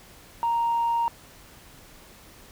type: tone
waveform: sine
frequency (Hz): 932.3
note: A#5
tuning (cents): 0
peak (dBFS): -20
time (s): 0.43-1.08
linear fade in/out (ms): 0
effects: tanh soft clip ceiling -18 dBFS + pink hiss -50 dBFS RMS until 2.51 s